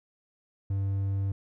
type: tone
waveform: triangle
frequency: 98 Hz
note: G2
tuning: in tune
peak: -24 dBFS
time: 0.7-1.32 s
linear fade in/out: 5 ms
effects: none